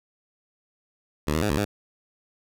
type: tone with pitch steps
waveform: 10% pulse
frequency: 74.8 / 79.5 / 104.4 / 72 / 102.4 Hz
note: D2 / D#2 / G#2 / D2 / G#2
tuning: +32 / +38 / +10 / -34 / -24 cents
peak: -14 dBFS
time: 1.27-1.65 s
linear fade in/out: 10 ms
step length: 76 ms
effects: none